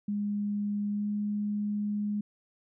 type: tone with pitch glide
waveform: sine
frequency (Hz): 205.5 to 207.4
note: G#3 to G#3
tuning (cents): -18 to -2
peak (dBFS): -28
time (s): 0.08-2.21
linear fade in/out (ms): 5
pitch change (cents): +16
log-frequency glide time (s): 0.91-1.07
effects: none